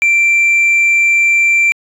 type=tone; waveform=sine; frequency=2353 Hz; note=D7; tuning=3 cents sharp; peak=-5 dBFS; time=0.02-1.72 s; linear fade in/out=0 ms; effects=tanh soft clip ceiling -7 dBFS